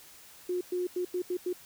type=tone bursts at uneven times; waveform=sine; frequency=359.6 Hz; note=F#4; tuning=49 cents flat; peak=-28 dBFS; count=6; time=0.49-0.61 / 0.72-0.87 / 0.96-1.05 / 1.14-1.22 / 1.3-1.37 / 1.46-1.53 s; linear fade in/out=5 ms; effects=white hiss -53 dBFS RMS until 1.65 s